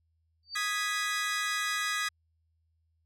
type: tone with exponential growth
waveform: sine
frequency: 4608 Hz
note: D8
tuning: 34 cents flat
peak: -32 dBFS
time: 0.43-0.55 s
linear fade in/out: 1 ms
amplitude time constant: 24 ms
type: chord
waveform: sawtooth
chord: G# minor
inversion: second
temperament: equal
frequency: 1244.5 / 1661.2 / 1975.5 Hz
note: D#6 / G#6 / B6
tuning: 0 / 0 / 0 cents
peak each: -30 dBFS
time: 0.55-2.09 s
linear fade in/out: 10 ms
effects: added 81 Hz sine -70 dBFS peak until 3.05 s + low-pass 10000 Hz 12 dB/octave